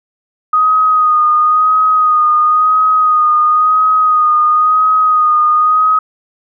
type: tone with vibrato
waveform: sine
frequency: 1244.5 Hz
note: D#6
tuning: in tune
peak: -7 dBFS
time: 0.53-5.99 s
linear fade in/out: 5 ms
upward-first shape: sine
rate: 0.97 Hz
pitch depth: 29 cents each way
effects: none